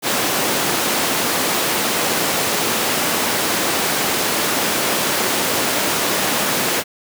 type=high-pass noise; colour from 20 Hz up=pink; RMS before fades=-19 dBFS; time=0.02-6.84 s; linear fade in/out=50 ms; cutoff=250 Hz; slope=12 dB/octave; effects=none